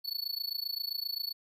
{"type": "tone with amplitude modulation", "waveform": "square", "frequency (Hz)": 4435, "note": "C#8", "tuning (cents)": 0, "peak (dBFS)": -30, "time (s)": [0.04, 1.33], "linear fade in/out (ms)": 20, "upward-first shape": "sine", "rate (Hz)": 27.6, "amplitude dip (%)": 95, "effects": []}